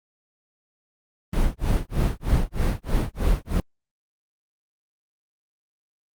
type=noise with tremolo; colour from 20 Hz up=brown; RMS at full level=-19 dBFS; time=1.33-3.6 s; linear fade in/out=2 ms; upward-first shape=sine; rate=3.2 Hz; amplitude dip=100%; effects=Opus 32 kbps